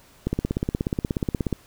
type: click train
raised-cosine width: 3 ms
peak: -10 dBFS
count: 22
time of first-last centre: 0.27-1.527 s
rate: 16.7 Hz
effects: pink hiss -54 dBFS RMS until 1.66 s